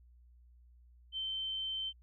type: tone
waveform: sine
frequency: 3098 Hz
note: G7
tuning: 21 cents flat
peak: -35 dBFS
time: 1.12-1.93 s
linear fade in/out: 50 ms
effects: added 60 Hz sine -58 dBFS peak until 2.02 s